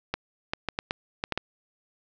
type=clicks; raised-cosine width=0.3 ms; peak=-11 dBFS; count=8; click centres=0.14 / 0.535 / 0.687 / 0.789 / 0.909 / 1.239 / 1.323 / 1.376 s; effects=resampled to 16000 Hz + 8-bit